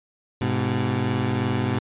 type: tone pair together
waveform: 20% pulse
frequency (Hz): 104.06 / 126.8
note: G#2 / B2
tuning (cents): +4 / +46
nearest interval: minor third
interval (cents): 342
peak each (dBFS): -20 / -19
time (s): 0.41-1.79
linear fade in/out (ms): 5
effects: resampled to 8000 Hz